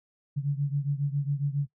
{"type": "beating tone pair", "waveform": "sine", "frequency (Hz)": [140, 147.3], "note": ["C#3", "D3"], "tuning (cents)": [18, 6], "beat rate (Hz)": 7.3, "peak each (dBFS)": [-27, -30], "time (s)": [0.36, 1.67], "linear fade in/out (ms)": 20, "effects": ["noise-tail reverb RT60 0.1 s tail -21 dB re dry"]}